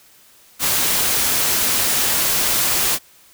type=noise; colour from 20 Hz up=white; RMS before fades=-18 dBFS; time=0.59-2.99 s; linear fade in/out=50 ms; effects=white hiss -50 dBFS RMS until 3.33 s